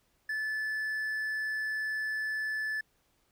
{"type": "tone", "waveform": "triangle", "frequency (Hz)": 1739, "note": "A6", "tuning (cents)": -21, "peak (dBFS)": -29, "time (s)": [0.29, 2.81], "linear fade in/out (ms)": 5, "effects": ["pink hiss -72 dBFS RMS until 3.31 s"]}